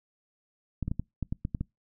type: clicks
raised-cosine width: 5 ms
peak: -18 dBFS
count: 9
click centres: 0.827 / 0.88 / 0.915 / 0.996 / 1.227 / 1.325 / 1.451 / 1.548 / 1.61 s
effects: noise-tail reverb RT60 0.2 s tail -26 dB re dry